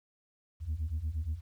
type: beating tone pair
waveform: sine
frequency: 73.42 / 81.92 Hz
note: D2 / E2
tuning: 0 / -10 cents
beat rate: 8.5 Hz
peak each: -34 / -32 dBFS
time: 0.6-1.41 s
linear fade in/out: 50 ms
effects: tanh soft clip ceiling -28 dBFS + 11-bit